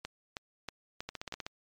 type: two click trains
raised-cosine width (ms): 0.2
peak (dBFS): -21 / -20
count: 7 / 5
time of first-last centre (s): 1.09-1.465 / 0.05-1.324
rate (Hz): 16 / 3.14
effects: MP3 96 kbps